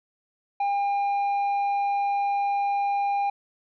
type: tone with tanh clipping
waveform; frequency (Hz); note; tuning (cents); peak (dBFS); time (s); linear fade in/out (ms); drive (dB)
triangle; 804; G5; +44; -23; 0.6-3.3; 5; 9
effects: none